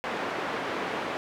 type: band-pass noise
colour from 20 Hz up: pink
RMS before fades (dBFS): -32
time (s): 0.04-1.17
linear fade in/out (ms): 0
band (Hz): 330 to 2100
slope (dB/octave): 12
effects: none